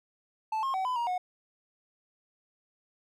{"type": "tone with pitch steps", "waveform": "triangle", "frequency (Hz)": [876, 1072, 759, 1006, 945, 729], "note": ["A5", "C6", "F#5", "B5", "A#5", "F#5"], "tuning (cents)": [-8, 42, 44, 32, 23, -26], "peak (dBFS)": -26, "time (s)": [0.52, 1.18], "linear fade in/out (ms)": 5, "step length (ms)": 110, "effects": []}